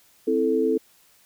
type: chord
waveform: sine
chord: A minor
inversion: first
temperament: equal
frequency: 261.6 / 329.6 / 440 Hz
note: C4 / E4 / A4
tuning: 0 / 0 / 0 cents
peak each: -25 / -25 / -21 dBFS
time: 0.27-0.78 s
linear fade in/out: 10 ms
effects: white hiss -58 dBFS RMS until 1.25 s

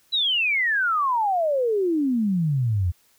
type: exponential sweep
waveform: sine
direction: down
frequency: 4001 to 83.2 Hz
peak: -19 dBFS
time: 0.12-2.92 s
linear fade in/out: 20 ms
effects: white hiss -61 dBFS RMS until 3.18 s

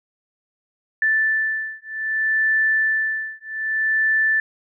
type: beating tone pair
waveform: sine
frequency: 1760 / 1760.63 Hz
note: A6 / A6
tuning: 0 / +1 cents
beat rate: 0.63 Hz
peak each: -21 dBFS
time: 1.02-4.4 s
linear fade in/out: 2 ms
effects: none

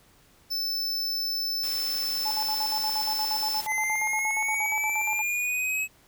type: tone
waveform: square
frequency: 5280 Hz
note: E8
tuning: 2 cents sharp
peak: -27 dBFS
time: 0.5-3.62 s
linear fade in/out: 20 ms
type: noise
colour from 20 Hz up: white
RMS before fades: -38 dBFS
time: 1.63-3.67 s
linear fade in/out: 5 ms
type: tone with tremolo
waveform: sine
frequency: 863 Hz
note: A5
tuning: 34 cents flat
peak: -28 dBFS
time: 2.25-5.22 s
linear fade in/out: 10 ms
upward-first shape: square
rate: 8.5 Hz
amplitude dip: 80%
type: exponential sweep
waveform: square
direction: up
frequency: 2043 to 2574 Hz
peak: -26 dBFS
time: 3.66-5.88 s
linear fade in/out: 50 ms
effects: pink hiss -59 dBFS RMS until 6.07 s

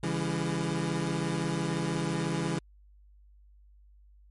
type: tone cluster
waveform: 25% pulse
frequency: 140.3 / 166.2 / 202.4 Hz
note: C#3 / E3 / G#3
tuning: +21 / +15 / -44 cents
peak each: -30 / -27 / -32 dBFS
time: 0.03-2.59 s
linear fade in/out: 5 ms
effects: added 50 Hz sine -54 dBFS peak until 4.3 s + MP3 48 kbps

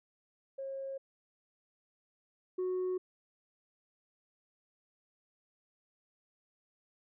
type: tone pair in turn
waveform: sine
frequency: 541 / 367.9 Hz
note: C#5 / F#4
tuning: -42 / -10 cents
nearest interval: perfect fifth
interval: 668 cents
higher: first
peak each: -37 / -29 dBFS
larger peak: second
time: 0.58-0.98 / 2.58-2.98 s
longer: neither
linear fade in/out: 10 ms
effects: tanh soft clip ceiling -30 dBFS

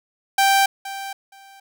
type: tone with echo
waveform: sawtooth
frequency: 784 Hz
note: G5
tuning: in tune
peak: -10 dBFS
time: 0.38-0.66 s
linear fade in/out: 5 ms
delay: 470 ms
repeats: 2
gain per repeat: -15 dB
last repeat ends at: 1.6 s
effects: none

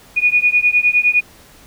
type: beating tone pair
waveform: sine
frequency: 2454 / 2463.8 Hz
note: D#7 / D#7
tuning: -25 / -18 cents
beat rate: 9.8 Hz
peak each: -14 dBFS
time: 0.16-1.21 s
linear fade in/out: 20 ms
effects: pink hiss -45 dBFS RMS until 1.66 s

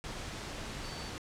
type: tone in noise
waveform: sine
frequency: 4536 Hz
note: C#8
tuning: 39 cents sharp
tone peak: -48 dBFS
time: 0.84-1.09 s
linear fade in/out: 0 ms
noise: pink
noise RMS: -41 dBFS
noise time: 0.04-1.18 s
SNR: -10 dB
effects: low-pass 7000 Hz 12 dB/octave

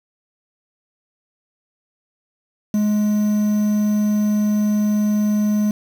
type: tone with quantisation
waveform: triangle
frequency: 209.9 Hz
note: G#3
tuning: 19 cents sharp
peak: -13 dBFS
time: 2.74-5.71 s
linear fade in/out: 2 ms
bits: 6
effects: none

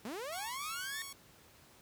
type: linear sweep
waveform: sawtooth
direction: up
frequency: 196 to 1841 Hz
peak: -36 dBFS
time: 0.05-1.02 s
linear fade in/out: 0 ms
type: tone with tremolo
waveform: 5% pulse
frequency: 1108.7 Hz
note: C#6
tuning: in tune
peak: -31 dBFS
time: 0.32-1.13 s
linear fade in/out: 5 ms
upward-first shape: sine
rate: 3.3 Hz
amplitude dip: 25%
effects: pink hiss -61 dBFS RMS until 1.81 s + high-pass 60 Hz 12 dB/octave

